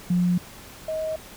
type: tone pair in turn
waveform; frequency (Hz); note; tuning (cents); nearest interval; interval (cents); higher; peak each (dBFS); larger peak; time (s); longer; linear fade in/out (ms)
sine; 177.8 / 630.9; F3 / D#5; +31 / +24; octave + minor seventh; 2193; second; -18 / -25; first; 0.1-0.38 / 0.88-1.16; neither; 5
effects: pink hiss -44 dBFS RMS until 1.36 s